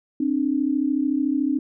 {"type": "tone pair together", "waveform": "sine", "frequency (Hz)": [266, 299.7], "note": ["C4", "D4"], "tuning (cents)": [29, 35], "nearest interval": "major second", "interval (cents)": 206, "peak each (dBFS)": -22, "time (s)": [0.2, 1.59], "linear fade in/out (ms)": 5, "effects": []}